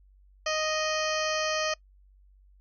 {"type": "harmonic tone", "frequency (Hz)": 622.3, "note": "D#5", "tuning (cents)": 0, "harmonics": [1, 2, 3, 4, 5, 7, 8, 9, 10], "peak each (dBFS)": [-30, -33, -35, -36, -37, -38, -39, -40, -40], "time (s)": [0.46, 1.74], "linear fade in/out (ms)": 5, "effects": ["noise-tail reverb RT60 0.1 s tail -23 dB re dry", "added 48 Hz sine -55 dBFS peak until 2.6 s"]}